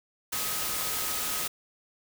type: tone in noise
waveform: sine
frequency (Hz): 1263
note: D#6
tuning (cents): +26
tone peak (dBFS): -42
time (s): 0.32-1.48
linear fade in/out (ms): 10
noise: white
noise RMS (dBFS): -31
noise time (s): 0.32-1.48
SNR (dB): -14
effects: none